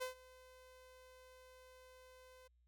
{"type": "tone with ADSR envelope", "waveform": "sawtooth", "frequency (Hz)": 511, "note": "C5", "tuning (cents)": -41, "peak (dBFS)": -35, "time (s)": [0, 2.48], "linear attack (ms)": 21, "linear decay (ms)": 120, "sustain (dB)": -21, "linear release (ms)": 11, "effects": ["added 60 Hz sine -70 dBFS peak until 2.67 s"]}